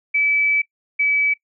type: tone pair in turn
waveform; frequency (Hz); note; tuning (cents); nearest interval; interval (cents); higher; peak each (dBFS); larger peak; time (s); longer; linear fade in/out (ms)
sine; 2301 / 2291; D7 / D7; -36 / -44; unison; 8; first; -15; neither; 0.14-0.62 / 0.99-1.34; first; 10
effects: noise-tail reverb RT60 0.1 s tail -19 dB re dry